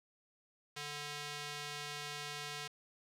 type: tone with band-pass filter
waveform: square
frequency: 146.83 Hz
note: D3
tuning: in tune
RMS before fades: -44 dBFS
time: 0.76-2.68 s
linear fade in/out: 10 ms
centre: 3800 Hz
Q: 0.74
effects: none